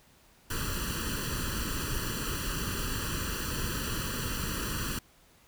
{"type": "noise with comb filter", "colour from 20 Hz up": "pink", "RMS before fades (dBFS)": -33, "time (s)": [0.5, 4.99], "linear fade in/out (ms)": 5, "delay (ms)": 0.68, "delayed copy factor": 0.95, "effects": ["pink hiss -61 dBFS RMS until 5.47 s"]}